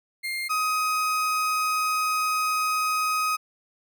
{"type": "tone pair in turn", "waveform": "35% pulse", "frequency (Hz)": [2115, 1257.6], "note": ["C7", "D#6"], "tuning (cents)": [18, 18], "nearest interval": "major sixth", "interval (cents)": 900, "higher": "first", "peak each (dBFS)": [-26, -21], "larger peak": "second", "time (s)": [[0.23, 0.49], [0.49, 3.37]], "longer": "second", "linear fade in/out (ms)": 20, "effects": []}